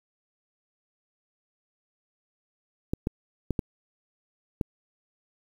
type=clicks; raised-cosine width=3 ms; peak=-13 dBFS; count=5; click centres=2.935 / 3.071 / 3.507 / 3.592 / 4.612 s; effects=8-bit